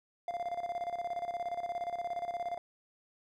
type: tone with tremolo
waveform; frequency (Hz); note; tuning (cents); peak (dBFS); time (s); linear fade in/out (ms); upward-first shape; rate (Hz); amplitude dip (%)
triangle; 697; F5; -4; -30; 0.28-2.58; 2; square; 17; 70
effects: none